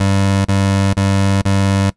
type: tone bursts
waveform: 25% pulse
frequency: 98 Hz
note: G2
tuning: in tune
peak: -8 dBFS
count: 4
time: 0-1.902 s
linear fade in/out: 5 ms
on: 450 ms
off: 34 ms
effects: noise-tail reverb RT60 0.1 s tail -20 dB re dry + resampled to 24000 Hz